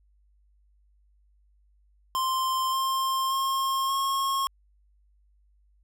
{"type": "tone with pitch steps", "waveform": "square", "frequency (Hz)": [1046.5, 1059.3, 1072.2, 1085.3], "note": ["C6", "C6", "C6", "C#6"], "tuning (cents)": [0, 21, 42, -37], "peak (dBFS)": -25, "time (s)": [2.15, 4.47], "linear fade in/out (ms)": 0, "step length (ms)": 580, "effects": ["added 50 Hz sine -60 dBFS peak until 5.83 s"]}